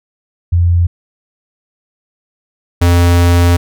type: tone pair in turn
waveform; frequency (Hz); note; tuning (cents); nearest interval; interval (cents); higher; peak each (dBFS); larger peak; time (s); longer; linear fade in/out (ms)
sine / square; 86.6 / 86.92; F2 / F2; -14 / -8; unison; 6; second; -7; neither; 0.52-0.87 / 2.81-3.57; second; 10
effects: none